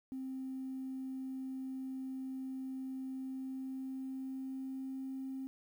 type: tone with pitch glide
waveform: sine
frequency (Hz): 262.9 to 265.5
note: C4 to C4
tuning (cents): +8 to +25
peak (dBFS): -38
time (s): 0.12-5.47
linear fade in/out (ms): 0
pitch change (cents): +17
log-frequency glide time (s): 3.11-5.21
effects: tanh soft clip ceiling -34 dBFS + 11-bit